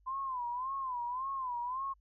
sine tone with vibrato, 1021 Hz, C6, 43 cents flat, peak -34 dBFS, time 0.06-1.94 s, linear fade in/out 20 ms, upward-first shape sine, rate 1.8 Hz, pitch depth 120 cents each way, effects added 50 Hz sine -64 dBFS peak until 2 s

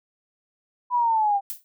sine linear sweep, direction down, 995 to 784 Hz, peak -18 dBFS, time 0.9-1.41 s, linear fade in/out 50 ms
violet noise with exponential decay, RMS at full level -27 dBFS, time 1.5-1.64 s, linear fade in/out 0 ms, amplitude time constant 29 ms
effects none

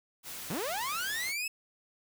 white noise, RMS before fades -42 dBFS, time 0.23-1.34 s, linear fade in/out 50 ms
sawtooth linear sweep, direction up, 131.2 to 2636 Hz, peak -29 dBFS, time 0.5-1.48 s, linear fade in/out 5 ms
effects none

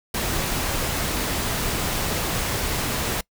pink noise, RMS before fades -25 dBFS, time 0.14-3.21 s, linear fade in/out 5 ms, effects noise-tail reverb RT60 0.1 s tail -24 dB re dry

